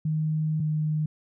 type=tone pair in turn; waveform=sine; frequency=155.6 / 153.81 Hz; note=D#3 / D#3; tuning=0 / -20 cents; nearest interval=unison; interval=20 cents; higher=first; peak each=-23 dBFS; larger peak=neither; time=0.05-0.6 / 0.6-1.06 s; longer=first; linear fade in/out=5 ms; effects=none